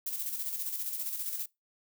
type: noise with tremolo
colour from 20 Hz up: violet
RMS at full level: -34 dBFS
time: 0.06-1.46 s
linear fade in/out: 5 ms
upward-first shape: square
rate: 15 Hz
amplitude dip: 45%
effects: noise-tail reverb RT60 0.2 s tail -22 dB re dry